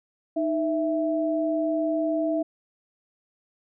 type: tone pair together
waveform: sine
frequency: 311.1 / 659.2 Hz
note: D#4 / E5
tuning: 0 / 0 cents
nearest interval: octave + minor second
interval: 1300 cents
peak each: -25 dBFS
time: 0.36-2.43 s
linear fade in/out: 10 ms
effects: none